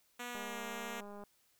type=tone with pitch glide; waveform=5% pulse; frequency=243 to 235.4 Hz; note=B3 to A#3; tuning=-28 to +17 cents; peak=-30 dBFS; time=0.19-1.01 s; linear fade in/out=10 ms; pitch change=-55 cents; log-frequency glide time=0.29-0.62 s
type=click train; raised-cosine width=1 ms; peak=-37 dBFS; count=182; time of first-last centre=0.35-1.237 s; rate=204 Hz
effects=white hiss -72 dBFS RMS until 1.59 s